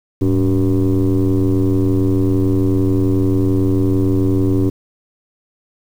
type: tone with frequency modulation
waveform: sine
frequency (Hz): 196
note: G3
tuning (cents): 0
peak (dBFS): -10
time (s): 0.21-4.7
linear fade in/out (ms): 10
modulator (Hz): 91.3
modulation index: 2
effects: tanh soft clip ceiling -9 dBFS + 7-bit